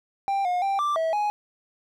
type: tone with pitch steps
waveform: triangle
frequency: 789 / 717 / 787 / 1176 / 649 / 834 Hz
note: G5 / F5 / G5 / D6 / E5 / G#5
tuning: +11 / +45 / +7 / +2 / -27 / +7 cents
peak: -20 dBFS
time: 0.28-1.3 s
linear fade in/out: 0 ms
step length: 170 ms
effects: none

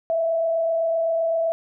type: tone with frequency modulation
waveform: sine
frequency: 659.3 Hz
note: E5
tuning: in tune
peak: -19 dBFS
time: 0.1-1.52 s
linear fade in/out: 0 ms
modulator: 27.8 Hz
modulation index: 0.4
effects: none

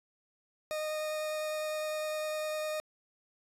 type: tone with vibrato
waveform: 40% pulse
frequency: 616 Hz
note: D#5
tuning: 17 cents flat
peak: -32 dBFS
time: 0.71-2.8 s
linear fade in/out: 0 ms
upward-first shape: triangle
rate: 9.9 Hz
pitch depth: 9 cents each way
effects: resampled to 32000 Hz

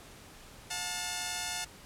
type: tone pair together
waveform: 5% pulse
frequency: 717.9 / 880 Hz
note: F5 / A5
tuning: +48 / 0 cents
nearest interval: major third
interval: 352 cents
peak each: -25 dBFS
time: 0.7-1.65 s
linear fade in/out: 10 ms
effects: pink hiss -52 dBFS RMS until 1.85 s + low-pass 12000 Hz 12 dB/octave

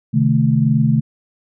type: chord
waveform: sine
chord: A diminished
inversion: first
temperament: equal with one note detuned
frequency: 130.81 / 152.98 / 220 Hz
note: C3 / Eb3 / A3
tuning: 0 / -29 / 0 cents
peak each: -16 dBFS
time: 0.13-1.01 s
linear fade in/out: 20 ms
effects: none

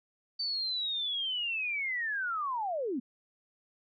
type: linear sweep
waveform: sine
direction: down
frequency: 4593 to 223.8 Hz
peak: -30 dBFS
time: 0.39-3 s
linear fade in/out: 10 ms
effects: MP3 48 kbps

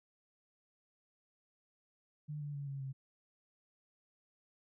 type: tone with pitch steps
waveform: sine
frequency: 149.8 / 145.79 / 141.88 / 138.08 / 134.38 Hz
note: D3 / D3 / C#3 / C#3 / C3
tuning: +35 / -12 / +41 / -6 / +47 cents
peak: -39 dBFS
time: 2.28-2.93 s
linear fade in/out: 20 ms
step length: 130 ms
effects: none

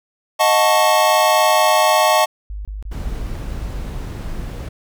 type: chord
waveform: square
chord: D# half-diminished seventh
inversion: none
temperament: equal with one note detuned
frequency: 622.3 / 723.5 / 880 / 1108.7 Hz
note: D#5 / F#5 / A5 / C#6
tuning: 0 / -39 / 0 / 0 cents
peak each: -17 / -19 / -18 / -19 dBFS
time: 0.39-2.26 s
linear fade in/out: 20 ms
type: tone bursts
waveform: sine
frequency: 50.8 Hz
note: G#1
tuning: 38 cents flat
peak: -25 dBFS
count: 8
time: 2.5-3.882 s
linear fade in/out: 0 ms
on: 150 ms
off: 26 ms
type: noise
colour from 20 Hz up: brown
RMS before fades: -27 dBFS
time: 2.91-4.69 s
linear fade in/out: 10 ms
effects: none

